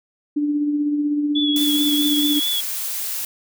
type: tone with tremolo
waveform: sine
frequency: 293.7 Hz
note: D4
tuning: in tune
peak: -16 dBFS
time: 0.36-2.4 s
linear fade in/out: 10 ms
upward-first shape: sine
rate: 16 Hz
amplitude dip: 35%
type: tone with vibrato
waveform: sine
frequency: 3402 Hz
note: G#7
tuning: 41 cents sharp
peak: -20 dBFS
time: 1.35-2.61 s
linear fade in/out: 10 ms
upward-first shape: sine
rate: 4.6 Hz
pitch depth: 32 cents each way
type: noise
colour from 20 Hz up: blue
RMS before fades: -26 dBFS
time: 1.56-3.25 s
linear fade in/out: 2 ms
effects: none